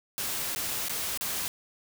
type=noise with dropouts; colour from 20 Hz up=white; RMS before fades=-32 dBFS; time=0.18-1.48 s; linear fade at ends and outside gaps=0 ms; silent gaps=0.549-0.56 / 0.884-0.895 / 1.175-1.21 s; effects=none